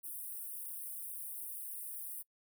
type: high-pass noise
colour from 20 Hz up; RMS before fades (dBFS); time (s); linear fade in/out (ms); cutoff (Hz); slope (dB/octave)
white; -44; 0.03-2.23; 20; 8800; 96
effects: noise-tail reverb RT60 0.1 s tail -23 dB re dry